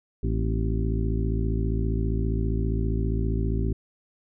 harmonic tone with a mistuned harmonic, 55 Hz, A1, in tune, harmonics 1 / 2 / 3 / 4 / 5 / 6 / 7, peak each -25 / -28 / -33 / -34 / -36 / -37 / -35 dBFS, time 0.23-3.73 s, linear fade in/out 5 ms, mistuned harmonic 4, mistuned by +98 cents, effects none

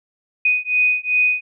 sine beating tone pair, 2489 / 2491.6 Hz, D#7 / D#7, 0 / +2 cents, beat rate 2.6 Hz, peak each -18 dBFS, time 0.45-1.41 s, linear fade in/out 5 ms, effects none

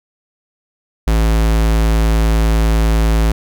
square tone, 55 Hz, A1, in tune, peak -11 dBFS, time 1.07-3.32 s, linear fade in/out 5 ms, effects none

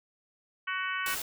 harmonic tone, 374.2 Hz, F#4, 20 cents sharp, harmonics 3 / 4 / 5 / 6 / 7 / 8, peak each -36 / -34 / -38 / -39 / -41 / -41 dBFS, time 0.67-1.15 s, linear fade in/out 10 ms
white noise, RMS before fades -35 dBFS, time 1.06-1.22 s, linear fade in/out 2 ms
effects none

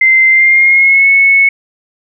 sine tone with pitch glide, 2078 to 2202 Hz, C7 to C#7, -12 to -12 cents, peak -4 dBFS, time 0.01-1.49 s, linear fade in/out 5 ms, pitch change +100 cents, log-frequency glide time 0.29-1.08 s, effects none

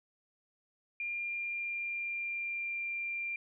sine tone with pitch glide, 2400 to 2379 Hz, D7 to D7, +37 to +22 cents, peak -34 dBFS, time 1-3.36 s, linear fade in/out 2 ms, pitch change -15 cents, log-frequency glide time 1.14-2.82 s, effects none

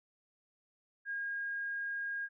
sine tone, 1626 Hz, G#6, 37 cents flat, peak -35 dBFS, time 1.05-2.29 s, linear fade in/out 50 ms, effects none

